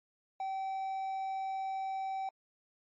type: tone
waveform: triangle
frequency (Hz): 770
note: G5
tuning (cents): -31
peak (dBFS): -32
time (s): 0.4-2.29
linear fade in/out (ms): 2
effects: MP3 32 kbps